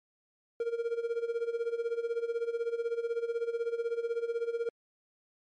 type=tone with tremolo; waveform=triangle; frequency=466.2 Hz; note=A#4; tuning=in tune; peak=-25 dBFS; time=0.6-4.69 s; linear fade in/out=2 ms; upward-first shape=sine; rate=16 Hz; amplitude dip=80%; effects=MP3 48 kbps